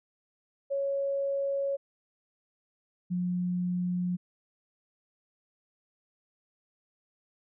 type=tone pair in turn; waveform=sine; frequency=554.4 / 178.91 Hz; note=C#5 / F3; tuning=0 / +42 cents; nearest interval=octave + minor sixth; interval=1958 cents; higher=first; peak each=-27 / -27 dBFS; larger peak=neither; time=0.7-1.77 / 3.1-4.17 s; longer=neither; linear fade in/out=20 ms; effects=none